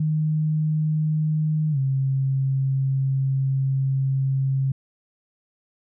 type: tone with pitch glide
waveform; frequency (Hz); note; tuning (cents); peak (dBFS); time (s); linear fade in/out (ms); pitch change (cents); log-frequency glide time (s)
sine; 154.7 to 134.67; D#3 to C#3; -10 to -50; -19; 0-4.72; 5; -240; 1.71-1.78
effects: none